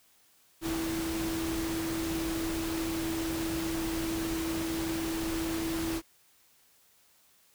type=tone in noise; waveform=sine; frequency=327.3 Hz; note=E4; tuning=12 cents flat; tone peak=-31 dBFS; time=0.61-6.02 s; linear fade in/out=50 ms; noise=pink; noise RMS=-37 dBFS; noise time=0.61-6.02 s; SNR=+3 dB; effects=white hiss -64 dBFS RMS until 7.54 s